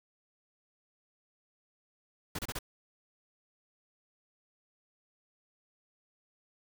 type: noise bursts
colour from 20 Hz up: pink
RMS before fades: -37 dBFS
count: 4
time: 2.35-2.589 s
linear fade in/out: 5 ms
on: 38 ms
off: 29 ms
effects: none